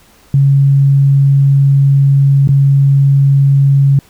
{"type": "tone with dropouts", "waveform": "sine", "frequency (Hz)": 138.59, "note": "C#3", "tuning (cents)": 0, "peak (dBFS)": -5, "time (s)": [0.34, 3.99], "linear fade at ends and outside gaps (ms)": 2, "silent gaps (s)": [2.475, 2.489], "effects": ["pink hiss -46 dBFS RMS until 4.09 s"]}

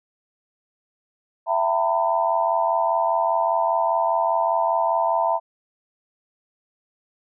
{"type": "tone cluster", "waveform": "sine", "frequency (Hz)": [665, 769, 909, 994], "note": ["E5", "G5", "A#5", "B5"], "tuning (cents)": [15, -33, -44, 11], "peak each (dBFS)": [-22, -28, -22, -25], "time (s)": [1.46, 5.4], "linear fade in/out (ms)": 50, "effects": []}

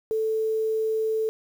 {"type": "tone with quantisation", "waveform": "sine", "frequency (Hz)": 440, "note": "A4", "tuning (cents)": 0, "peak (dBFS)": -22, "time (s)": [0.11, 1.29], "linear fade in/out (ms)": 0, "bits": 8, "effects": []}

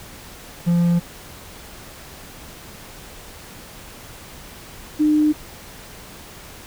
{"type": "tone pair in turn", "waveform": ["triangle", "sine"], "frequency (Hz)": [172.4, 302.9], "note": ["F3", "D#4"], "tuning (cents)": [-22, -46], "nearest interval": "minor seventh", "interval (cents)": 976, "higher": "second", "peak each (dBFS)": [-12, -13], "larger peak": "first", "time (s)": [[0.66, 1], [4.99, 5.33]], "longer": "neither", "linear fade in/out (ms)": 20, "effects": ["pink hiss -40 dBFS RMS until 6.66 s"]}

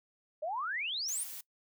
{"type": "exponential sweep", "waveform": "sine", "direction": "up", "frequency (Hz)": [579, 10070], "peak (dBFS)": -33, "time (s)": [0.42, 1.24], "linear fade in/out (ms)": 10}
{"type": "noise", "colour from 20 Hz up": "blue", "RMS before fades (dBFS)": -44, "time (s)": [1.08, 1.41], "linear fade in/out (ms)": 5}
{"effects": ["noise-tail reverb RT60 0.1 s tail -21 dB re dry"]}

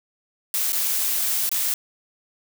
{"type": "noise with dropouts", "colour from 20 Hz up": "blue", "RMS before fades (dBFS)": -23, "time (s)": [0.54, 1.74], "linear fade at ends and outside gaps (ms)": 1, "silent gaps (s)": [[0.722, 0.73], [1.492, 1.515]], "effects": []}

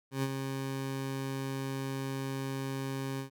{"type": "tone with ADSR envelope", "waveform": "20% pulse", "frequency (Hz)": 135, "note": "C#3", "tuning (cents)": -45, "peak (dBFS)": -23, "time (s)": [0.11, 3.3], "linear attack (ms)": 120, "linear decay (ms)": 44, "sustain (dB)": -6, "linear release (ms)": 110, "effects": []}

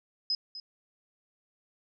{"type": "tone with echo", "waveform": "sine", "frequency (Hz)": 5060, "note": "D#8", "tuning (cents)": 28, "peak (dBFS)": -26, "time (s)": [0.3, 0.35], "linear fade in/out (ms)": 2, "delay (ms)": 250, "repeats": 1, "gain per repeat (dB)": -13, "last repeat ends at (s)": 0.6, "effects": []}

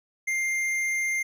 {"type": "tone with tanh clipping", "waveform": "sine", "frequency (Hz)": 2105, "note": "C7", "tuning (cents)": 10, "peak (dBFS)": -26, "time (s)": [0.27, 1.23], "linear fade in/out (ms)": 10, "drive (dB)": 12, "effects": []}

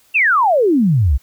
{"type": "exponential sweep", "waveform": "sine", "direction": "down", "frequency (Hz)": [2794, 58.7], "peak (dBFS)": -10, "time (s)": [0.14, 1.18], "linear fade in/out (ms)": 20, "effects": ["white hiss -54 dBFS RMS until 1.22 s"]}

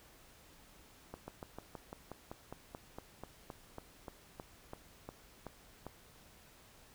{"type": "slowing click train", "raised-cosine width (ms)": 1, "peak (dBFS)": -30, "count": 20, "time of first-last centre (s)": [1.14, 5.866], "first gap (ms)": 140, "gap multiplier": 1.06, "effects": ["pink hiss -61 dBFS RMS until 6.94 s"]}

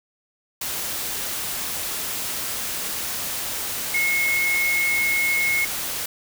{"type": "tone in noise", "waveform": "sine", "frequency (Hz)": 2171, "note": "C#7", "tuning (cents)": -37, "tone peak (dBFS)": -19, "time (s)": [3.94, 5.65], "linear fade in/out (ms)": 5, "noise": "white", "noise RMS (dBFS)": -28, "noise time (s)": [0.61, 6.06], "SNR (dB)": 6, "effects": []}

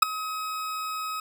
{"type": "tone with ADSR envelope", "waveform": "40% pulse", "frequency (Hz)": 1271, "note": "D#6", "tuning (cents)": 36, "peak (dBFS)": -8, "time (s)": [0.02, 1.2], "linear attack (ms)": 8, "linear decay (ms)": 6, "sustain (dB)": -21, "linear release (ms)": 3, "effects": []}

